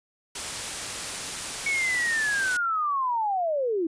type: noise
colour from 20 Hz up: white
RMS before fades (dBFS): -32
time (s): 0.35-2.57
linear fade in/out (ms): 5
type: linear sweep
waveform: sine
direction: down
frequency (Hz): 2238 to 311.1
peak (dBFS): -23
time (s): 1.66-3.87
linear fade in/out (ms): 5
effects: resampled to 22050 Hz